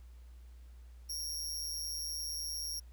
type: tone with amplitude modulation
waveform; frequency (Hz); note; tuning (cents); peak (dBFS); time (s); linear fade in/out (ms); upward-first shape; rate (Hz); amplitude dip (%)
sawtooth; 5588; F8; 0; -31; 1.09-2.8; 10; sine; 157; 75
effects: added 60 Hz sine -50 dBFS peak until 2.92 s + pink hiss -70 dBFS RMS until 2.92 s